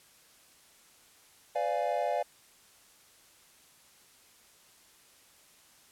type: chord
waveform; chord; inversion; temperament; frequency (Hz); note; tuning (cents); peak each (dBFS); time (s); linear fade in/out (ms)
triangle; B diminished seventh; none; equal with one note detuned; 505.7 / 587.3 / 698.5 / 830.6; B4 / D5 / F5 / Ab5; +41 / 0 / 0 / 0; -34 / -30 / -30 / -34; 1.55-2.23; 10
effects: white hiss -60 dBFS RMS until 5.91 s + low-pass 12000 Hz 12 dB/octave